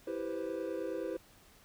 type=chord; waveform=triangle; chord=C major seventh; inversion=first; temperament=equal; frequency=329.6 / 392 / 493.9 / 523.3 Hz; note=E4 / G4 / B4 / C5; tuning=0 / 0 / 0 / 0 cents; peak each=-38 / -39 / -39 / -39 dBFS; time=0.07-1.17 s; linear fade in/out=5 ms; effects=pink hiss -61 dBFS RMS until 1.64 s